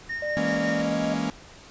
triangle tone with tremolo, 1841 Hz, A#6, 22 cents flat, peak -26 dBFS, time 0.09-0.82 s, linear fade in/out 10 ms, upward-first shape sine, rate 5.4 Hz, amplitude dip 50%
sine tone with pitch glide, 597 to 620.9 Hz, D5 to D#5, +28 to -4 cents, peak -27 dBFS, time 0.22-1.14 s, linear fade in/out 5 ms, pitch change +68 cents, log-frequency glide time 0.77-1.03 s
45% pulse chord, A# half-diminished seventh, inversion second, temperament equal, 164.81 / 207.7 / 233.1 / 277.2 Hz, E3 / G#3 / A#3 / C#4, 0 / 0 / 0 / 0 cents, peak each -32 / -32 / -29 / -30 dBFS, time 0.37-1.3 s, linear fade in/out 0 ms
effects pink hiss -47 dBFS RMS until 1.7 s + resampled to 16000 Hz

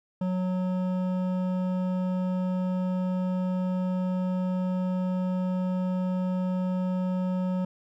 triangle tone with hard clipping, 183.8 Hz, F#3, 11 cents flat, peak -27 dBFS, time 0.21-7.65 s, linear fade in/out 5 ms, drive 15 dB, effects none

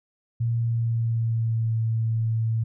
sine tone with pitch glide, 116.54 to 112.7 Hz, A#2 to A2, 0 to +42 cents, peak -21 dBFS, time 0.4-2.64 s, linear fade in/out 10 ms, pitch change -58 cents, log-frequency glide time 0.54-1.76 s, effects none

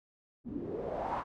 white noise with low-pass filter sweep, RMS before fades -37 dBFS, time 0.44-1.24 s, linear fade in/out 50 ms, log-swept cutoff 230 to 1100 Hz, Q 4.5, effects none

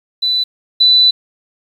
sine tone pair in turn, 3986 / 3986 Hz, B7 / B7, +15 / +15 cents, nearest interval unison, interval 0 cents, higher neither, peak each -12 / -6 dBFS, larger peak second, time 0.22-0.44 / 0.8-1.11 s, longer second, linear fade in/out 10 ms, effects 7-bit

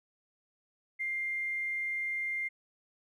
triangle tone with tanh clipping, 2100 Hz, C7, 6 cents sharp, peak -31 dBFS, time 0.99-2.49 s, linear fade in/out 20 ms, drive 2 dB, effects none

